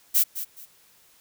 violet noise with echo, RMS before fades -19 dBFS, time 0.14-0.24 s, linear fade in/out 20 ms, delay 210 ms, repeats 2, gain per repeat -12 dB, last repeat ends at 0.66 s, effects white hiss -58 dBFS RMS until 1.2 s

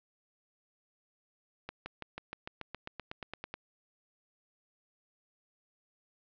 accelerating click train, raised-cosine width 0.3 ms, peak -23 dBFS, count 15, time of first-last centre 1.69-3.54 s, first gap 170 ms, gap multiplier 0.96, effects low-pass 4000 Hz 12 dB/octave

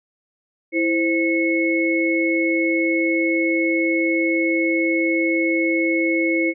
sine tone cluster, 330 / 523 / 2191 Hz, E4 / C5 / C#7, +2 / -1 / -21 cents, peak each -19 / -25 / -21 dBFS, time 0.72-6.54 s, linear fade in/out 50 ms, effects none

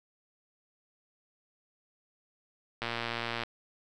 click train, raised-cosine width 0.3 ms, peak -17 dBFS, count 73, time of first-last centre 2.82-3.435 s, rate 117 Hz, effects none

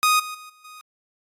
sawtooth tone with level steps, 1244.5 Hz, D#6, in tune, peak -12 / -27 / -36 / -48 / -37 dBFS, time 0.03-0.81 s, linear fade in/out 0 ms, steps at 0.19 / 0.34 / 0.49 / 0.64 s, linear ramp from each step 10 ms, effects AAC 48 kbps

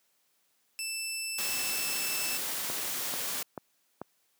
15% pulse tone, 2649 Hz, E7, 8 cents sharp, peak -26 dBFS, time 0.79-2.37 s, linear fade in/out 0 ms
white noise, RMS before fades -34 dBFS, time 1.38-3.43 s, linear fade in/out 5 ms
click train, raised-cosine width 1 ms, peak -22 dBFS, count 4, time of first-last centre 2.7-4.016 s, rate 2.28 Hz
effects white hiss -72 dBFS RMS until 4.39 s + high-pass 150 Hz 12 dB/octave

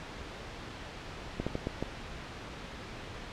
slowing click train, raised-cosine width 2 ms, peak -18 dBFS, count 5, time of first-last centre 1.4-1.826 s, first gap 66 ms, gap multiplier 1.33, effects pink hiss -43 dBFS RMS until 3.32 s + low-pass 4000 Hz 12 dB/octave

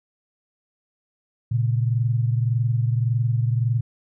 sine tone pair together, 115.94 / 137.7 Hz, A#2 / C#3, -9 / -11 cents, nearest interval minor third, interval 298 cents, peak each -19 / -25 dBFS, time 1.51-3.81 s, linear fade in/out 10 ms, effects none

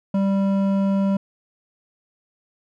sine tone with hard clipping, 196 Hz, G3, in tune, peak -19 dBFS, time 0.14-1.17 s, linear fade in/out 5 ms, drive 10 dB, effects none

